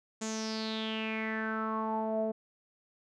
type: tone with low-pass filter sweep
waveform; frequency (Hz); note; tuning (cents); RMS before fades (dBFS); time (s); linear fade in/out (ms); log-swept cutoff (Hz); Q
sawtooth; 220; A3; 0; -34; 0.21-2.32; 10; 7200 to 570; 6.6
effects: none